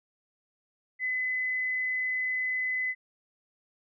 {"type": "tone", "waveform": "sine", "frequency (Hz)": 2018, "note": "B6", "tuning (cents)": 37, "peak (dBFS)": -27, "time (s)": [0.99, 2.95], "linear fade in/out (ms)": 50, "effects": []}